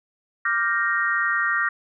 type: chord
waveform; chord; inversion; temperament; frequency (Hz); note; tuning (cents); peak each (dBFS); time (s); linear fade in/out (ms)
sine; G minor seventh; second; equal; 1174.7 / 1396.9 / 1568 / 1864.7; D6 / F6 / G6 / Bb6; 0 / 0 / 0 / 0; -27 / -25 / -27 / -23; 0.45-1.69; 5
effects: none